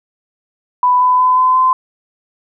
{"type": "tone with pitch steps", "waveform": "sine", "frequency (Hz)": [994, 1002.6, 1011.4, 1020.2, 1029.1], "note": ["B5", "B5", "B5", "C6", "C6"], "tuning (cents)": [11, 26, 41, -44, -29], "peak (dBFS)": -8, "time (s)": [0.83, 1.73], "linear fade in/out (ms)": 2, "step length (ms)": 180, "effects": []}